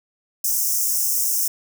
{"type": "high-pass noise", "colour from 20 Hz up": "white", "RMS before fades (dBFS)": -21, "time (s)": [0.44, 1.48], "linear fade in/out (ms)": 5, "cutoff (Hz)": 5300, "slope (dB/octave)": 96, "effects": []}